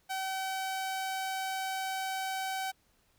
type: tone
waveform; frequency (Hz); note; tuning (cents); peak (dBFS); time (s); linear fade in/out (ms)
sawtooth; 764; G5; -45; -29; 0.09-2.72; 20
effects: pink hiss -70 dBFS RMS until 3.18 s